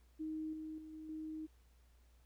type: tone with level steps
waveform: sine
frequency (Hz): 313.1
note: D#4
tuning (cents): +11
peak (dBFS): -39 / -43 / -49 / -47 / -42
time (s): 0.19-1.47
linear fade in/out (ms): 20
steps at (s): 0.53 / 0.78 / 0.93 / 1.09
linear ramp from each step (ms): 2
effects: added 60 Hz sine -64 dBFS peak until 2.25 s + pink hiss -75 dBFS RMS until 2.25 s